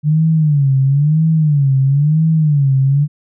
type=tone with vibrato; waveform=sine; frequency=146.83 Hz; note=D3; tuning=in tune; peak=-9 dBFS; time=0.03-3.08 s; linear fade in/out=50 ms; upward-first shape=sine; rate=1 Hz; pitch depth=160 cents each way; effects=none